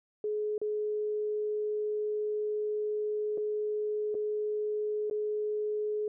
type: tone with dropouts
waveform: sine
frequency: 422.9 Hz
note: G#4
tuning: 31 cents sharp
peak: -29 dBFS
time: 0.24-6.08 s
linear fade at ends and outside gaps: 2 ms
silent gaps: 0.58-0.615 / 3.375-3.379 / 4.144-4.15 / 5.099-5.11 s
effects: none